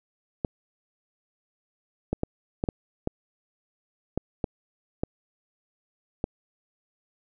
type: clicks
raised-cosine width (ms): 2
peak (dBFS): -12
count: 10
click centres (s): 0.448 / 2.13 / 2.234 / 2.639 / 2.688 / 3.074 / 4.176 / 4.442 / 5.035 / 6.241
effects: none